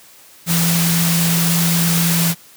sine tone in noise, 168.8 Hz, E3, 41 cents sharp, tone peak -15 dBFS, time 0.46-2.35 s, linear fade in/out 50 ms, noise white, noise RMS -19 dBFS, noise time 0.46-2.35 s, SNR +1 dB, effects white hiss -45 dBFS RMS until 2.56 s + high-pass 80 Hz 12 dB/octave

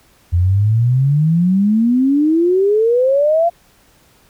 sine exponential sweep, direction up, 84.2 to 698.5 Hz, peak -10 dBFS, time 0.32-3.5 s, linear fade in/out 20 ms, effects pink hiss -52 dBFS RMS until 4.29 s

